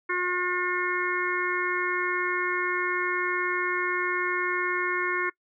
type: harmonic tone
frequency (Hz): 359.2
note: F4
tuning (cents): +49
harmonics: 1 / 3 / 4 / 5 / 6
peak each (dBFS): -31 / -31 / -31 / -31 / -31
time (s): 0.09-5.3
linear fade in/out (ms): 10
effects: noise-tail reverb RT60 0.1 s tail -23 dB re dry